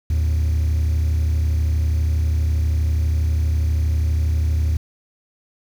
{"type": "tone pair together", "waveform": "triangle", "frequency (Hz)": [77.62, 110], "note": ["D#2", "A2"], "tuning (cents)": [-4, 0], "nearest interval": "tritone", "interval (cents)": 604, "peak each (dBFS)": [-13, -23], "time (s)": [0.1, 4.77], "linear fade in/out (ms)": 5, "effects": ["tanh soft clip ceiling -12 dBFS", "7-bit"]}